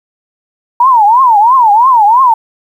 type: tone with vibrato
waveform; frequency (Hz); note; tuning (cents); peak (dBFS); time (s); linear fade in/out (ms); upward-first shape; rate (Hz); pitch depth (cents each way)
sine; 932.3; A#5; 0; -3; 0.8-2.34; 5; triangle; 3; 270
effects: 7-bit